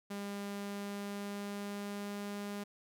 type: tone with pitch glide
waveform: sawtooth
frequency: 201.5 to 203.5 Hz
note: G3 to G#3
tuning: +48 to -35 cents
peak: -35 dBFS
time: 0.1-2.64 s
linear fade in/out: 10 ms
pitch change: +17 cents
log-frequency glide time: 0.56-2.37 s
effects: none